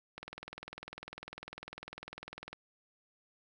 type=click train; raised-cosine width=0.3 ms; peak=-27 dBFS; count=48; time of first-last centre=0.18-2.53 s; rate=20 Hz; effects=none